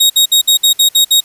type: tone bursts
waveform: sawtooth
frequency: 3767 Hz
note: A#7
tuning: 17 cents sharp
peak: -3 dBFS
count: 8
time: 0-1.206 s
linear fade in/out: 10 ms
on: 100 ms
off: 58 ms
effects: white hiss -44 dBFS RMS until 1.24 s + resampled to 32000 Hz